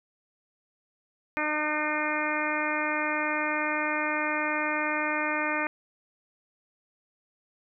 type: harmonic tone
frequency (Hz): 303.2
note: D#4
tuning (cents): -45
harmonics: 1 / 2 / 3 / 4 / 5 / 6 / 7 / 8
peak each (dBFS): -34 / -34 / -34 / -34 / -34 / -34 / -34 / -34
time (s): 1.37-5.67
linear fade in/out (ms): 0
effects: none